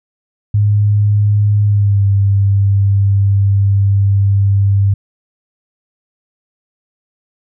sine tone with pitch glide, 103.6 to 99.27 Hz, G#2 to G2, -4 to +22 cents, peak -8 dBFS, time 0.54-4.94 s, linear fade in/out 5 ms, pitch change -74 cents, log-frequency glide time 1.64-2.05 s, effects none

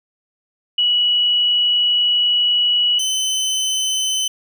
sine / 25% pulse tone pair in turn, 2932 / 3045 Hz, F#7 / F#7, -16 / +49 cents, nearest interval minor second, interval 65 cents, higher second, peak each -13 / -14 dBFS, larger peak first, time 0.78-2.99 / 2.99-4.28 s, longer first, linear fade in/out 5 ms, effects none

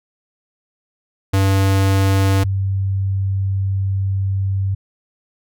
square / sine tone pair in turn, 97 / 97 Hz, G2 / G2, -18 / -18 cents, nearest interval unison, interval 0 cents, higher neither, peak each -13 / -16 dBFS, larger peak first, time 1.33-2.44 / 2.44-4.75 s, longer second, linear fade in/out 10 ms, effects none

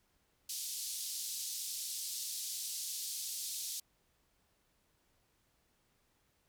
pink band-pass noise, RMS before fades -41 dBFS, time 0.49-3.8 s, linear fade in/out 5 ms, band 4200 to 14000 Hz, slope 24 dB/octave, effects pink hiss -75 dBFS RMS until 6.48 s

